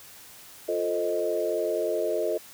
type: chord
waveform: sine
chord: F dominant seventh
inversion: none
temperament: equal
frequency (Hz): 349.2 / 440 / 523.3 / 622.3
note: F4 / A4 / C5 / Eb5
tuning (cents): 0 / 0 / 0 / 0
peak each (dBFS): -31 / -29 / -33 / -28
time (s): 0.68-2.38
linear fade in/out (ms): 10
effects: white hiss -48 dBFS RMS until 2.53 s